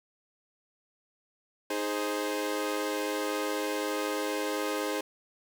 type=chord; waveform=sawtooth; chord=Ab major; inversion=second; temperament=equal; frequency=311.1 / 415.3 / 523.3 Hz; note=Eb4 / Ab4 / C5; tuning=0 / 0 / 0 cents; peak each=-30 dBFS; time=1.7-5.01 s; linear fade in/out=5 ms; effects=none